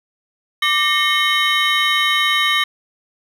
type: tone cluster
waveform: triangle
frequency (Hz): 1177 / 1831 / 2168 / 3074 / 3798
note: D6 / A#6 / C#7 / G7 / A#7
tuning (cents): +3 / -32 / -39 / -35 / +32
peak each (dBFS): -19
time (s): 0.62-2.64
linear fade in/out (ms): 5
effects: none